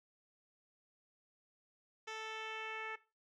10% pulse tone with low-pass filter sweep, 440 Hz, A4, in tune, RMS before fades -44 dBFS, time 2.07-2.96 s, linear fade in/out 10 ms, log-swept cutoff 4700 to 2100 Hz, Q 2, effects noise-tail reverb RT60 0.3 s tail -18 dB re dry

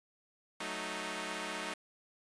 5% pulse chord, D# diminished, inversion first, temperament equal, 185 / 220 / 311.1 Hz, F#3 / A3 / D#4, 0 / 0 / 0 cents, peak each -32 / -31 / -29 dBFS, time 0.6-1.74 s, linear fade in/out 5 ms, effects resampled to 22050 Hz + 9-bit

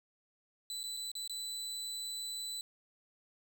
30% pulse tone with dropouts, 3987 Hz, B7, 16 cents sharp, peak -36 dBFS, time 0.7-2.61 s, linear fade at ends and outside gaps 1 ms, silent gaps 0.831-0.838 / 0.967-0.971 / 1.116-1.152 / 1.276-1.296 s, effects none

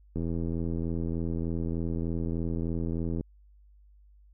click train, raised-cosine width 3 ms, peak -20 dBFS, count 255, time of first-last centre 0.16-3.209 s, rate 83.3 Hz, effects added 50 Hz sine -54 dBFS peak until 4.33 s

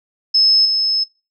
sine tone with level steps, 5200 Hz, E8, 24 cents flat, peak -10 / -15 dBFS, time 0.34-1.04 s, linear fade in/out 10 ms, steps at 0.65 s, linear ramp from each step 5 ms, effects noise-tail reverb RT60 0.3 s tail -20 dB re dry

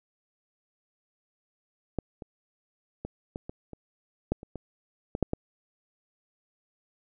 clicks, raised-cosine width 2 ms, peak -15 / -26 / -21 / -21 / -24 / -28 / -12 / -29 / -23 / -17 / -9 / -14 dBFS, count 12, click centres 1.987 / 2.222 / 3.05 / 3.359 / 3.495 / 3.733 / 4.32 / 4.431 / 4.557 / 5.151 / 5.227 / 5.334 s, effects none

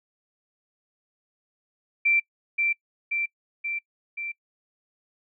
sine tone with echo, 2349 Hz, D7, in tune, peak -18 dBFS, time 2.05-2.2 s, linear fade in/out 10 ms, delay 530 ms, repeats 4, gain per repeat -3 dB, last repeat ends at 4.32 s, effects noise-tail reverb RT60 0.1 s tail -26 dB re dry

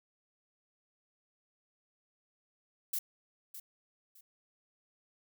violet noise with echo, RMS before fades -34 dBFS, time 2.93-2.99 s, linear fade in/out 5 ms, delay 610 ms, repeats 2, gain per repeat -12 dB, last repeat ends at 4.21 s, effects none

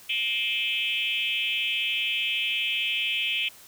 sine tone with frequency modulation, 2821 Hz, F7, 17 cents sharp, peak -24 dBFS, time 0.09-3.49 s, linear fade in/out 10 ms, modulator 231 Hz, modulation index 2.1, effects white hiss -50 dBFS RMS until 3.67 s

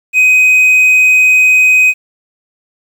triangle tone, 2512 Hz, D#7, 16 cents sharp, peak -3 dBFS, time 0.13-1.94 s, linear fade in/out 50 ms, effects 7-bit

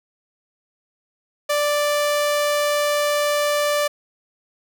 sawtooth tone, 587.3 Hz, D5, in tune, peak -14 dBFS, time 1.49-3.88 s, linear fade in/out 10 ms, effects none

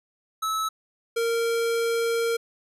square tone pair in turn, 1300 / 462.4 Hz, E6 / A#4, -24 / -14 cents, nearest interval octave + tritone, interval 1790 cents, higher first, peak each -25 / -23 dBFS, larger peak second, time 0.42-0.69 / 1.16-2.37 s, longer second, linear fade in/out 10 ms, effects resampled to 32000 Hz

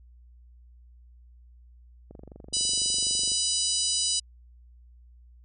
click train, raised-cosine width 2 ms, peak -31 dBFS, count 30, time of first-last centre 2.11-3.318 s, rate 24 Hz
harmonic tone, 987.8 Hz, B5, in tune, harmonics 3 / 4 / 5 / 6 / 7 / 8 / 9, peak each -34 / -32 / -29 / -33 / -34 / -35 / -30 dBFS, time 2.53-4.2 s, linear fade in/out 10 ms
effects added 60 Hz sine -50 dBFS peak until 5.44 s

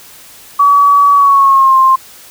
sine tone with pitch glide, 1138 to 1055.7 Hz, C#6 to C6, +45 to +15 cents, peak -4 dBFS, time 0.59-1.96 s, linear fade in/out 10 ms, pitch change -130 cents, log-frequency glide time 1.14-1.77 s, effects white hiss -37 dBFS RMS until 2.3 s

